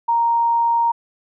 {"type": "tone", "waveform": "sine", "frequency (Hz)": 932.3, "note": "A#5", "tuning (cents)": 0, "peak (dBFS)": -14, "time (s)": [0.08, 0.92], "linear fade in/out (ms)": 10, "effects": []}